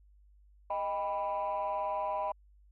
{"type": "chord", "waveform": "sine", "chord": "Eb augmented", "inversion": "none", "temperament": "equal with one note detuned", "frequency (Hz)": [622.3, 795.9, 987.8], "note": ["Eb5", "G5", "B5"], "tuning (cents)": [0, 26, 0], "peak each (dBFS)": [-34, -35, -33], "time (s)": [0.7, 2.32], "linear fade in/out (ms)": 5, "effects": ["tanh soft clip ceiling -26 dBFS", "added 50 Hz sine -58 dBFS peak until 2.71 s"]}